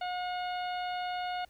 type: harmonic tone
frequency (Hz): 722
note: F#5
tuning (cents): -43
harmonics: 1 / 2 / 3 / 4 / 5 / 6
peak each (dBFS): -33 / -42 / -46 / -45 / -49 / -51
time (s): 0.01-1.45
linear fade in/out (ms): 5
effects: added 60 Hz sine -66 dBFS peak until 1.49 s + pink hiss -66 dBFS RMS until 1.49 s